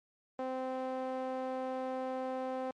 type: tone with band-pass filter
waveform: sawtooth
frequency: 259.4 Hz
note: C4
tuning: 15 cents flat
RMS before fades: -37 dBFS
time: 0.39-2.71 s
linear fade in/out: 2 ms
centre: 630 Hz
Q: 1.9
effects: MP3 48 kbps